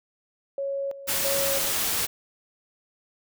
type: tone with tremolo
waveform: sine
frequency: 553 Hz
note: C#5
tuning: 4 cents flat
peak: -26 dBFS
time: 0.58-1.71 s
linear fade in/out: 2 ms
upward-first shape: square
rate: 1.5 Hz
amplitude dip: 75%
type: noise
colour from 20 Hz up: white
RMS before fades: -26 dBFS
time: 1.07-2.07 s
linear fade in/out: 20 ms
effects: none